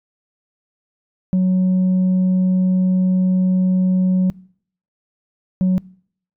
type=tone bursts at uneven times; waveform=sine; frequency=185 Hz; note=F#3; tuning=in tune; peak=-10 dBFS; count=2; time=1.33-4.3 / 5.61-5.78 s; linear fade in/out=0 ms; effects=noise-tail reverb RT60 0.6 s tail -25 dB re dry + tanh soft clip ceiling -12 dBFS